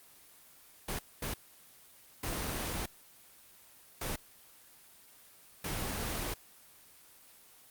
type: noise bursts at uneven times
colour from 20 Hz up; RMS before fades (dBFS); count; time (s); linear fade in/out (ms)
pink; -36; 5; 0.88-0.99 / 1.22-1.34 / 2.23-2.86 / 4.01-4.16 / 5.64-6.34; 5
effects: white hiss -58 dBFS RMS until 7.7 s + Opus 24 kbps